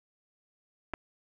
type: clicks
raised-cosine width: 0.5 ms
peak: -20 dBFS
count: 2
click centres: 0.936 / 0.939 s
effects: 9-bit